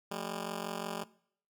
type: ring-modulated tone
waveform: 10% pulse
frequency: 200.2 Hz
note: G3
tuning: 37 cents sharp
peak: -25 dBFS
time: 0.11-1.04 s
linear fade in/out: 5 ms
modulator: 22.8 Hz
effects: noise-tail reverb RT60 0.6 s tail -21 dB re dry